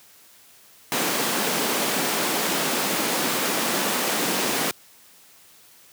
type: high-pass noise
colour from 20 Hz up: pink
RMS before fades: -24 dBFS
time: 0.92-4.71 s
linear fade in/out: 0 ms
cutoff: 200 Hz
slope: 24 dB/octave
effects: white hiss -52 dBFS RMS until 5.92 s + high-pass 80 Hz 12 dB/octave